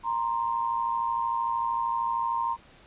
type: tone pair together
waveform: sine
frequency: 932.9 / 1046 Hz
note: A#5 / C6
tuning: +1 / -1 cents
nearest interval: major second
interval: 198 cents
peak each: -27 / -29 dBFS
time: 0.03-2.57 s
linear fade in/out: 50 ms
effects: pink hiss -54 dBFS RMS until 2.86 s + resampled to 8000 Hz